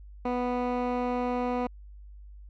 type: tone with low-pass filter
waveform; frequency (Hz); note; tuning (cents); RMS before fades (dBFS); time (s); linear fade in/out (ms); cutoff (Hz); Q
15% pulse; 246.9; B3; 0; -29; 0.25-1.67; 5; 1700; 0.63
effects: added 50 Hz sine -44 dBFS peak until 2.49 s